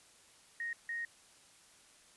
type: tone bursts at uneven times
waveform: sine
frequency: 1864.7 Hz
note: A#6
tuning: in tune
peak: -36 dBFS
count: 2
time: 0.6-0.73 / 0.89-1.05 s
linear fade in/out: 2 ms
effects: white hiss -62 dBFS RMS until 2.16 s + resampled to 24000 Hz